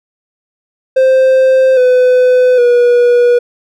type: tone with pitch steps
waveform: triangle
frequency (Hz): 523.3 / 503.4 / 484.3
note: C5 / B4 / B4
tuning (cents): 0 / +33 / -34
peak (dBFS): -3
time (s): 0.96-3.39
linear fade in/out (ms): 10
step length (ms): 810
effects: none